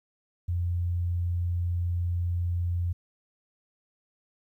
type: tone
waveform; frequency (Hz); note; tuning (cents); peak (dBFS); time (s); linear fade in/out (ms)
sine; 87.31; F2; 0; -25; 0.48-2.93; 10
effects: 11-bit